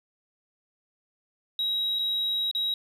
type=tone with dropouts; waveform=sine; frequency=3835 Hz; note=A#7; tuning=48 cents sharp; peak=-23 dBFS; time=1.59-2.74 s; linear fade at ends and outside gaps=2 ms; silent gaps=1.988-1.992 / 2.513-2.549 s; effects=tanh soft clip ceiling -22 dBFS + 10-bit